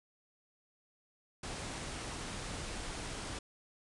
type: low-pass noise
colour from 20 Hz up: pink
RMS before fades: -42 dBFS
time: 1.43-3.39 s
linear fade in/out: 5 ms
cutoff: 10000 Hz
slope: 96 dB/octave
effects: none